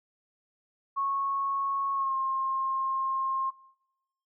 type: tone with pitch glide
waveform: sine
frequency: 1100 to 1065.6 Hz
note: C#6 to C6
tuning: -14 to +31 cents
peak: -26 dBFS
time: 0.96-3.51 s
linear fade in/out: 20 ms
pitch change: -55 cents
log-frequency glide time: 1.94-2.15 s
effects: noise-tail reverb RT60 0.9 s tail -23 dB re dry